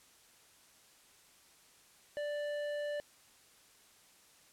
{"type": "tone with hard clipping", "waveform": "sine", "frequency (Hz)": 587.3, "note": "D5", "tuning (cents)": 0, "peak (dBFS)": -37, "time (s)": [2.17, 3], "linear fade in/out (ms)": 0, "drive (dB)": 10, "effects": ["white hiss -63 dBFS RMS until 4.52 s", "low-pass 11000 Hz 12 dB/octave"]}